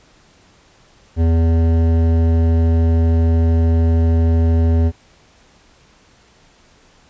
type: tone with hard clipping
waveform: triangle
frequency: 82.41 Hz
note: E2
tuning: in tune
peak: -13 dBFS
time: 1.16-4.92 s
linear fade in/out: 50 ms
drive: 17 dB
effects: pink hiss -51 dBFS RMS until 7.09 s + resampled to 16000 Hz